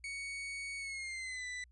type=tone with pitch glide; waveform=40% pulse; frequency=2230 to 1986.7 Hz; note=C#7 to B6; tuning=+10 to +10 cents; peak=-39 dBFS; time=0.04-1.64 s; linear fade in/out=2 ms; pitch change=-200 cents; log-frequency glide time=0.78-1.46 s; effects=added 60 Hz sine -60 dBFS peak until 1.71 s + resampled to 22050 Hz